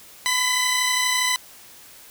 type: tone pair together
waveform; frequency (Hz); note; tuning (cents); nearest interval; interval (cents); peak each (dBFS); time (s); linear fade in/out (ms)
15% pulse; 1011.2 / 1990; B5 / B6; +41 / +13; octave; 1172; -16; 0.26-1.36; 0
effects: white hiss -46 dBFS RMS until 2.1 s